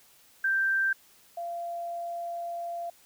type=tone pair in turn; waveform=sine; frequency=1570 / 687.3 Hz; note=G6 / F5; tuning=+2 / -28 cents; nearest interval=octave + major second; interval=1430 cents; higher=first; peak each=-23 / -32 dBFS; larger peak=first; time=0.44-0.93 / 1.37-2.9 s; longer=second; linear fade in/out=5 ms; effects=white hiss -59 dBFS RMS until 3.05 s